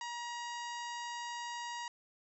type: harmonic tone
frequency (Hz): 952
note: A#5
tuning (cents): +36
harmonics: 1 / 2 / 3 / 4 / 5 / 6 / 7 / 8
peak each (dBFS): -41 / -46 / -50 / -53 / -52 / -56 / -53 / -58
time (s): 0.01-1.88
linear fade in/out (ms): 2
effects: none